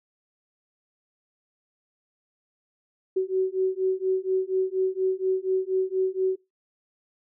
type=beating tone pair; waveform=sine; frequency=374.6 / 378.8 Hz; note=F#4 / F#4; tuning=+21 / +41 cents; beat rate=4.2 Hz; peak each=-25 dBFS; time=3.16-6.36 s; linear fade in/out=10 ms; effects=noise-tail reverb RT60 0.2 s tail -21 dB re dry